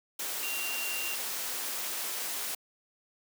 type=tone in noise; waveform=sine; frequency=2767 Hz; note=F7; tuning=17 cents flat; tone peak=-35 dBFS; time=0.43-1.15 s; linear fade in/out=5 ms; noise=white; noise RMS=-35 dBFS; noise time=0.19-2.55 s; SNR=-3 dB; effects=high-pass 300 Hz 12 dB/octave